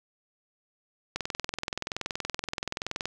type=click train; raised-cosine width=0.2 ms; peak=-13 dBFS; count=41; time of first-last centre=1.16-3.056 s; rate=21.1 Hz; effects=none